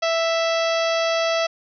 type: harmonic tone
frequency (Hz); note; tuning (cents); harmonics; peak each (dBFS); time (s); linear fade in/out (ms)
660; E5; +2; 1 / 2 / 3 / 4 / 5 / 6 / 7 / 8 / 9; -20 / -27 / -30 / -30 / -31 / -36 / -34 / -35 / -37; 0.02-1.47; 10
effects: none